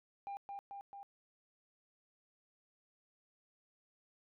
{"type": "tone with echo", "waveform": "sine", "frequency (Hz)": 799, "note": "G5", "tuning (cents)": 33, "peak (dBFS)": -38, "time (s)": [0.27, 0.37], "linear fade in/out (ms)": 0, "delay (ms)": 220, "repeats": 3, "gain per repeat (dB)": -3, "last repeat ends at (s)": 1.03, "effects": ["tanh soft clip ceiling -40 dBFS"]}